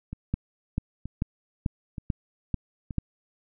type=two click trains; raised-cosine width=5 ms; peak=-13 / -22 dBFS; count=7 / 4; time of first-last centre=0.34-2.983 / 0.13-2.908 s; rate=2.27 / 1.08 Hz; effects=none